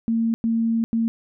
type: tone bursts at uneven times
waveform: sine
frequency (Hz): 227.9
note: A#3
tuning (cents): -39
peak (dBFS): -18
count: 3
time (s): 0.08-0.34 / 0.44-0.84 / 0.93-1.08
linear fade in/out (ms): 0
effects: none